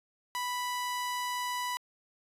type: tone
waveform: sawtooth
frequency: 987.8 Hz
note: B5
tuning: in tune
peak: -28 dBFS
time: 0.35-1.77 s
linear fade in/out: 0 ms
effects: resampled to 32000 Hz